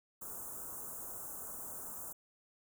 white band-stop noise, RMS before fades -45 dBFS, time 0.21-2.13 s, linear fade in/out 10 ms, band 1400 to 6900 Hz, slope 48 dB/octave, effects none

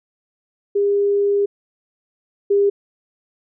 sine tone pair in turn, 404 / 402.3 Hz, G#4 / G4, -48 / +45 cents, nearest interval unison, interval 7 cents, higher first, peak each -14 / -12 dBFS, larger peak second, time 0.75-1.46 / 2.5-2.7 s, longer first, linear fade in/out 10 ms, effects none

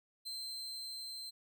40% pulse tone with level ramp, 4116 Hz, C8, 29 cents flat, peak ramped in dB -39 to -42 dBFS, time 0.25-1.31 s, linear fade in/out 20 ms, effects none

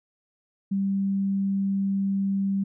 sine tone, 196 Hz, G3, in tune, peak -22 dBFS, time 0.71-2.64 s, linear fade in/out 10 ms, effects none

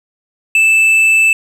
sine tone with tanh clipping, 2637 Hz, E7, in tune, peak -8 dBFS, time 0.55-1.33 s, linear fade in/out 2 ms, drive 6 dB, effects none

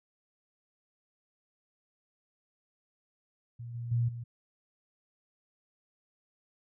sine tone with level steps, 118.4 Hz, A#2, 27 cents sharp, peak -39 / -35 / -25 / -37 dBFS, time 3.59-4.24 s, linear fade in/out 10 ms, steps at 3.74 / 3.91 / 4.08 s, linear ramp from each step 10 ms, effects none

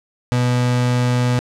35% pulse tone, 123.47 Hz, B2, in tune, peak -13 dBFS, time 0.32-1.39 s, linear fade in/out 0 ms, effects low-pass 8000 Hz 12 dB/octave

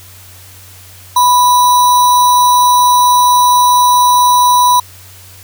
sine tone with sample-and-hold, 987.8 Hz, B5, in tune, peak -5 dBFS, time 1.16-4.8 s, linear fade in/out 5 ms, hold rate 4900 Hz, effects added 93 Hz sine -38 dBFS peak until 5.43 s + white hiss -38 dBFS RMS until 5.43 s

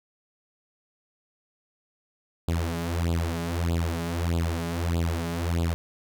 sawtooth tone with flanger, 84.2 Hz, E2, 37 cents sharp, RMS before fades -27 dBFS, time 2.48-5.74 s, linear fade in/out 0 ms, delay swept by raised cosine 0.25 to 4.95 ms, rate 1.6 Hz, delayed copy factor +0.95, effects none

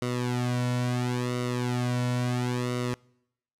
sawtooth tone with flanger, 123.47 Hz, B2, in tune, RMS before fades -28 dBFS, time 0.02-2.94 s, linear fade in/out 0 ms, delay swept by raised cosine 1.2 to 2.5 ms, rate 0.73 Hz, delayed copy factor -1, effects noise-tail reverb RT60 0.8 s tail -26 dB re dry + low-pass 10000 Hz 12 dB/octave

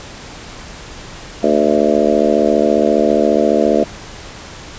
harmonic tone with a mistuned harmonic, 74.7 Hz, D2, 30 cents sharp, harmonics 3 / 4 / 5 / 6 / 7 / 8 / 9, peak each -18 / -18 / -18 / -18 / -18 / -18 / -18 dBFS, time 1.43-3.84 s, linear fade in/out 5 ms, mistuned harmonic 9, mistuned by -20 cents, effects pink hiss -33 dBFS RMS until 4.78 s + resampled to 16000 Hz

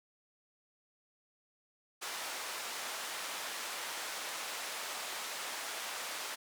pink band-pass noise, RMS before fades -41 dBFS, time 2.01-6.36 s, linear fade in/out 20 ms, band 760 to 11000 Hz, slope 12 dB/octave, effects none

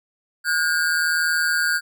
square ring-modulated tone, 1524 Hz, G6, 49 cents flat, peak -16 dBFS, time 0.44-1.81 s, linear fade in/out 50 ms, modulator 80.5 Hz, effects none

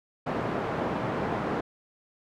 pink band-pass noise, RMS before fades -30 dBFS, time 0.26-1.61 s, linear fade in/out 10 ms, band 170 to 1200 Hz, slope 12 dB/octave, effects none

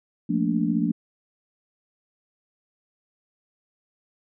sine chord, Bb major seventh, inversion second, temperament just, 174.81 / 218.5 / 233.1 / 291.4 Hz, F3 / A3 / Bb3 / D4, +2 / -12 / 0 / -13 cents, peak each -26 dBFS, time 0.29-0.92 s, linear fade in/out 10 ms, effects none

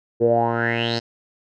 10% pulse tone with low-pass filter sweep, 116.54 Hz, A#2, in tune, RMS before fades -20 dBFS, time 0.2-1 s, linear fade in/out 20 ms, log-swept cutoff 410 to 5000 Hz, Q 7.5, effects none

